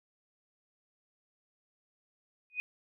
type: tone with exponential growth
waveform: sine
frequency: 2489 Hz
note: D#7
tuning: in tune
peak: -27 dBFS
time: 2.5-2.6 s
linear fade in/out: 0 ms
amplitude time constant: 20 ms
effects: none